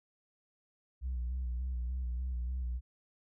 sine tone with vibrato, 62.1 Hz, B1, 10 cents sharp, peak -31 dBFS, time 1.01-2.81 s, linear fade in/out 50 ms, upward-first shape square, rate 3.4 Hz, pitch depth 46 cents each way, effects tanh soft clip ceiling -31 dBFS

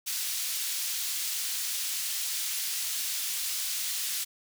pink high-pass noise, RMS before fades -32 dBFS, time 0.06-4.25 s, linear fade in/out 20 ms, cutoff 3800 Hz, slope 12 dB/octave, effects none

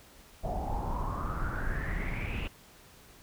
brown noise with low-pass filter sweep, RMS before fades -33 dBFS, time 0.43-2.48 s, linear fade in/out 10 ms, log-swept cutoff 680 to 2800 Hz, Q 9.5, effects pink hiss -56 dBFS RMS until 3.22 s

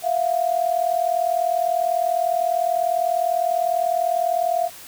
sine tone pair together, 672 / 712 Hz, E5 / F5, +33 / +33 cents, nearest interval minor second, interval 100 cents, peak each -21 dBFS, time 0.02-4.7 s, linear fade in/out 50 ms, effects white hiss -41 dBFS RMS until 4.87 s

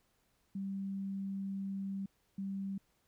sine tone bursts at uneven times, 195.2 Hz, G3, 7 cents flat, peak -36 dBFS, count 2, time 0.55-2.06 / 2.38-2.78 s, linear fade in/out 5 ms, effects pink hiss -75 dBFS RMS until 3.07 s

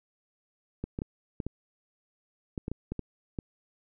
clicks, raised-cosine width 3 ms, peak -20 dBFS, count 11, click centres 0.84 / 0.989 / 1.019 / 1.402 / 1.466 / 2.578 / 2.681 / 2.716 / 2.92 / 2.993 / 3.388 s, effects none

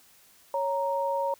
sine tone pair together, 554.3 / 932.3 Hz, C#5 / A#5, 0 / 0 cents, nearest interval major sixth, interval 900 cents, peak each -28 / -28 dBFS, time 0.54-1.34 s, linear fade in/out 2 ms, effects white hiss -58 dBFS RMS until 1.39 s

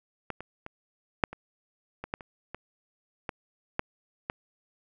clicks, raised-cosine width 0.5 ms, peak -18 / -24 / -24 / -6 / -25 / -21 / -15 / -28 / -22 / -17 / -11 / -15 dBFS, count 12, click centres 0.303 / 0.406 / 0.664 / 1.238 / 1.33 / 2.04 / 2.139 / 2.208 / 2.546 / 3.292 / 3.794 / 4.299 s, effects none

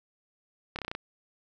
slowing click train, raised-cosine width 0.3 ms, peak -18 dBFS, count 7, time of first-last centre 0.76-0.95 s, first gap 28 ms, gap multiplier 1.05, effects none

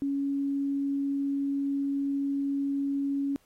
sine tone, 278.7 Hz, C#4, 9 cents sharp, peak -26 dBFS, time 0.02-3.36 s, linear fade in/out 0 ms, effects pink hiss -66 dBFS RMS until 3.45 s + AAC 48 kbps

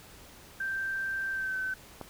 sine tone with pitch glide, 1568 to 1528.7 Hz, G6 to G6, 0 to -44 cents, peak -30 dBFS, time 0.6-1.74 s, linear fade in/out 5 ms, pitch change -44 cents, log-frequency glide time 1.32-1.57 s
click, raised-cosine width 1 ms, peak -24 dBFS, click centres 2.013 s
effects pink hiss -52 dBFS RMS until 2.09 s

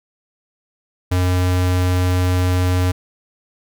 square tone, 90.7 Hz, F#2, 34 cents flat, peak -15 dBFS, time 1.11-2.92 s, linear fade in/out 10 ms, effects none

